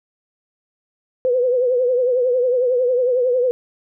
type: tone with vibrato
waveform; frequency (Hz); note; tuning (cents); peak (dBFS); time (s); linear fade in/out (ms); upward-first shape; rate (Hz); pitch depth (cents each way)
sine; 499.5; B4; +20; -14; 1.25-3.51; 0; triangle; 11; 86
effects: none